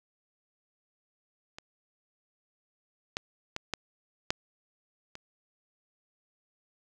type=clicks; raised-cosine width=0.2 ms; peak=-25 / -14 / -16 / -13 / -9 / -25 dBFS; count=6; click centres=1.585 / 3.169 / 3.564 / 3.737 / 4.305 / 5.154 s; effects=none